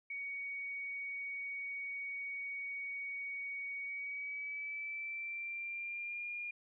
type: tone with pitch glide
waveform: sine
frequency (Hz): 2242 to 2417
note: C#7 to D7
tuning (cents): +19 to +49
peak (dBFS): -39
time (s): 0.1-6.51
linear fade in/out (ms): 5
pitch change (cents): +130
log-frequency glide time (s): 3.82-6.28
effects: none